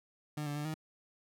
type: tone with pitch steps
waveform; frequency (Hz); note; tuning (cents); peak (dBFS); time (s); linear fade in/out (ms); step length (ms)
30% pulse; 150 / 145.4 / 148.2 / 156.4; D3 / D3 / D3 / D#3; +37 / -17 / +16 / +9; -33; 0.37-0.742; 5; 93
effects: none